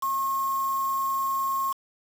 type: tone with quantisation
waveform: sine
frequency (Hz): 1081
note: C#6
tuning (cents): -44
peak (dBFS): -24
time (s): 0.02-1.73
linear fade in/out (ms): 10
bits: 6
effects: none